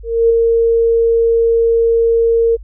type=tone with ADSR envelope; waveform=sine; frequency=460 Hz; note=A#4; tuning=23 cents flat; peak=-6 dBFS; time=0.03-2.57 s; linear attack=270 ms; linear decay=6 ms; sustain=-3 dB; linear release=25 ms; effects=added 50 Hz sine -30 dBFS peak until 2.63 s